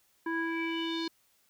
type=tone with low-pass filter sweep; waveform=square; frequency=329.6 Hz; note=E4; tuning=in tune; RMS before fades=-33 dBFS; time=0.26-1.08 s; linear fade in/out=5 ms; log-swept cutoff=1400 to 4400 Hz; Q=5.7; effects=white hiss -69 dBFS RMS until 1.49 s